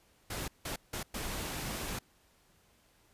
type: noise bursts at uneven times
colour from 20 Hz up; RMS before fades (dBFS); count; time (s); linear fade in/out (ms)
pink; -38; 4; 0.3-0.48 / 0.65-0.76 / 0.93-1.03 / 1.14-1.99; 5
effects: pink hiss -67 dBFS RMS until 3.13 s + resampled to 32000 Hz